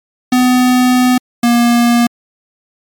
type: tone pair in turn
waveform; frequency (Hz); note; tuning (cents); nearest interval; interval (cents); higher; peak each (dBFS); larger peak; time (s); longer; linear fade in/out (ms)
square; 251.1 / 237.7; B3 / A#3; +29 / +34; minor second; 95; first; -8 / -8; neither; 0.32-1.18 / 1.43-2.07; first; 5
effects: MP3 96 kbps